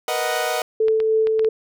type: chord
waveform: sawtooth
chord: B major seventh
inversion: third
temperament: equal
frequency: 466.2 / 493.9 / 622.3 / 740 Hz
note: A#4 / B4 / D#5 / F#5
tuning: 0 / 0 / 0 / 0 cents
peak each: -25 / -24 / -21 / -21 dBFS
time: 0.08-0.62 s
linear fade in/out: 2 ms
type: tone with tremolo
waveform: sine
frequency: 440 Hz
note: A4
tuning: in tune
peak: -14 dBFS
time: 0.8-1.49 s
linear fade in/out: 5 ms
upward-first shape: sine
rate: 3.3 Hz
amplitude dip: 25%
type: clicks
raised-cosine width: 0.3 ms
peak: -17 dBFS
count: 5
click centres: 0.883 / 1.002 / 1.271 / 1.394 / 1.447 s
effects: none